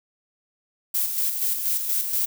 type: noise with tremolo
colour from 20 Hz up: violet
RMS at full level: -23 dBFS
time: 0.94-2.26 s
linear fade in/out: 10 ms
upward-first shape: square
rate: 4.2 Hz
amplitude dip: 45%
effects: none